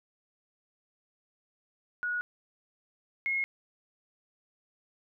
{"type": "tone pair in turn", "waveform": "sine", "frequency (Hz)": [1456, 2161], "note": ["F#6", "C#7"], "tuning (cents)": [-28, -45], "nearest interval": "perfect fifth", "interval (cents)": 683, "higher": "second", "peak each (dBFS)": [-29, -27], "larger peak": "second", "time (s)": [[2.03, 2.21], [3.26, 3.44]], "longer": "neither", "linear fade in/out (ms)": 0, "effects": []}